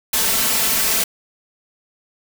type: noise with comb filter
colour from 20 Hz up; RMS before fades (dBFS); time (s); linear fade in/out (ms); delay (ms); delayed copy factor
white; -18; 0.13-1.04; 5; 4.5; +0.9
effects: none